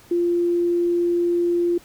sine tone, 346.8 Hz, F4, 12 cents flat, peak -17 dBFS, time 0.11-1.78 s, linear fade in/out 5 ms, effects pink hiss -50 dBFS RMS until 1.84 s

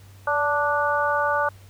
harmonic tone with a mistuned harmonic, 293.7 Hz, D4, in tune, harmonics 2 / 3 / 4 / 5, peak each -25 / -25 / -25 / -25 dBFS, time 0.27-1.49 s, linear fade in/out 5 ms, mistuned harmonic 2, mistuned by -24 cents, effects added 97 Hz sine -45 dBFS peak until 1.69 s + pink hiss -54 dBFS RMS until 1.69 s

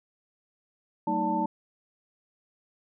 sine tone cluster, 192 / 226 / 312.2 / 580 / 889 Hz, G3 / A3 / D#4 / D5 / A5, -36 / +47 / +6 / -22 / +18 cents, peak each -33 / -33 / -31 / -36 / -27 dBFS, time 1.07-1.46 s, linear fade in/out 5 ms, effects none

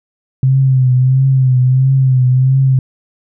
sine tone with vibrato, 130.4 Hz, C3, 5 cents flat, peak -7 dBFS, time 0.43-2.79 s, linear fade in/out 2 ms, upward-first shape triangle, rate 1.5 Hz, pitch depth 62 cents each way, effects none

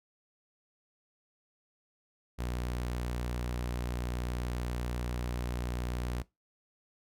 sawtooth tone with vibrato, 60.6 Hz, B1, 32 cents flat, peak -29 dBFS, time 2.38-6.23 s, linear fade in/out 20 ms, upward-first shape sine, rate 7.4 Hz, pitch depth 9 cents each way, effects noise-tail reverb RT60 0.2 s tail -20 dB re dry

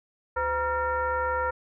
sine tone with frequency modulation, 945 Hz, A#5, 23 cents sharp, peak -24 dBFS, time 0.36-1.51 s, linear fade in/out 10 ms, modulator 436 Hz, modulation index 1.4, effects none

